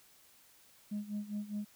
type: tone with tremolo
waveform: sine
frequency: 207.7 Hz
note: G#3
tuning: in tune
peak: -32 dBFS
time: 0.91-1.65 s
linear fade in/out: 10 ms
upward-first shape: sine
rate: 4.9 Hz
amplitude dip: 85%
effects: tanh soft clip ceiling -32 dBFS + white hiss -63 dBFS RMS until 1.75 s